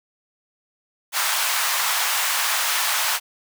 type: high-pass noise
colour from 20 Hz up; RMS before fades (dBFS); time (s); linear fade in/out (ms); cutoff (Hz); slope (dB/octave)
pink; -22; 1.12-3.2; 50; 880; 24
effects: none